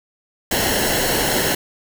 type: noise with comb filter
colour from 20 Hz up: pink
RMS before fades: -19 dBFS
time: 0.51-1.55 s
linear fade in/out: 5 ms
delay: 0.83 ms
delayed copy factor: -0.65
effects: none